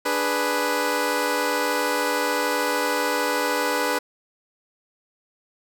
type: chord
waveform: 15% pulse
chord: G# diminished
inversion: second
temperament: equal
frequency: 293.7 / 415.3 / 493.9 Hz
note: D4 / G#4 / B4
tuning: 0 / 0 / 0 cents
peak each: -21 / -22 / -17 dBFS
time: 0.05-3.99 s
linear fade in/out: 10 ms
effects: none